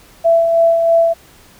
sine tone with tremolo, 667 Hz, E5, 20 cents sharp, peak -7 dBFS, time 0.24-1.14 s, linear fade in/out 20 ms, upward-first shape sine, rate 3.1 Hz, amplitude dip 40%, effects pink hiss -45 dBFS RMS until 1.59 s

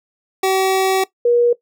25% pulse / sine tone pair in turn, 380.9 / 478.8 Hz, G4 / A#4, -50 / +46 cents, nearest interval major third, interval 396 cents, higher second, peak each -10 dBFS, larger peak neither, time 0.43-1.04 / 1.25-1.53 s, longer first, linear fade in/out 5 ms, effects noise-tail reverb RT60 0.1 s tail -18 dB re dry

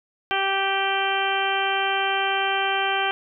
harmonic tone with a mistuned harmonic, 389.9 Hz, G4, 9 cents flat, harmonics 1 / 2 / 3 / 4 / 5 / 6 / 7 / 8, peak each -30 / -25 / -30 / -27 / -34 / -30 / -32 / -29 dBFS, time 0.31-3.11 s, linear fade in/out 0 ms, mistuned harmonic 6, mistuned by +15 cents, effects none

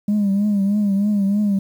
sine tone with vibrato, 202.6 Hz, G#3, 43 cents flat, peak -13 dBFS, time 0.08-1.59 s, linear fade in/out 5 ms, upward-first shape triangle, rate 3.2 Hz, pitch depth 81 cents each way, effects tanh soft clip ceiling -13 dBFS + 8-bit

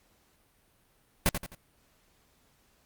pink noise with echo, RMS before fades -23 dBFS, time 1.26-1.29 s, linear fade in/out 0 ms, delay 86 ms, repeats 3, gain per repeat -8 dB, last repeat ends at 1.548 s, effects pink hiss -67 dBFS RMS until 2.85 s + Opus 48 kbps

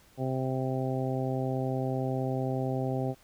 harmonic tone, 130.81 Hz, C3, in tune, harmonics 1 / 2 / 3 / 4 / 5 / 6, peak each -31 / -34 / -36 / -37 / -38 / -39 dBFS, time 0.17-3.15 s, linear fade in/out 50 ms, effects pink hiss -60 dBFS RMS until 3.23 s

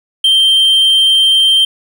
triangle tone, 3144 Hz, G7, 4 cents sharp, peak -5 dBFS, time 0.24-1.65 s, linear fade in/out 5 ms, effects none

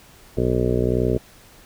harmonic tone, 61.7 Hz, B1, 1 cent flat, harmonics 1 / 2 / 3 / 4 / 5 / 6 / 7 / 8 / 9 / 10, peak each -26 / -24 / -29 / -26 / -34 / -24 / -24 / -31 / -33 / -32 dBFS, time 0.37-1.18 s, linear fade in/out 5 ms, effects pink hiss -49 dBFS RMS until 1.65 s

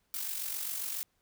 blue noise with amplitude modulation, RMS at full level -34 dBFS, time 0.14-1.03 s, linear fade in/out 0 ms, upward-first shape sine, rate 47.4 Hz, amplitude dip 55%, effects pink hiss -75 dBFS RMS until 1.21 s

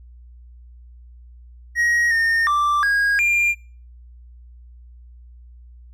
triangle tone with pitch steps, 1891 / 1829 / 1174 / 1638 / 2395 Hz, A#6 / A#6 / D6 / G#6 / D7, +24 / -33 / -1 / -24 / +33 cents, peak -14 dBFS, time 1.75-3.55 s, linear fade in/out 50 ms, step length 360 ms, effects noise-tail reverb RT60 0.4 s tail -21 dB re dry + added 60 Hz sine -41 dBFS peak until 5.93 s

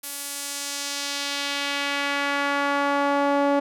sawtooth tone with band-pass filter sweep, 283.2 Hz, C#4, 37 cents sharp, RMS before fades -25 dBFS, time 0.03-3.6 s, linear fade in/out 10 ms, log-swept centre 12000 to 610 Hz, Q 1.1, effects none

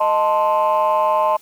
sine chord, A diminished, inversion second, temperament equal, 622.3 / 880 / 1046.5 Hz, Eb5 / A5 / C6, 0 / 0 / 0 cents, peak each -17 dBFS, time 0-1.37 s, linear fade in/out 10 ms, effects tanh soft clip ceiling -9 dBFS + white hiss -50 dBFS RMS until 1.41 s

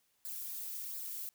violet noise with flanger, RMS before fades -42 dBFS, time 0.25-1.29 s, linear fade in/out 0 ms, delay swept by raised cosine 0.32 to 3.72 ms, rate 1.4 Hz, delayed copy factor -0.65, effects white hiss -75 dBFS RMS until 1.34 s

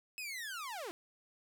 sawtooth linear sweep, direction down, 2600 to 311.1 Hz, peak -37 dBFS, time 0.18-0.91 s, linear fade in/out 0 ms, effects none

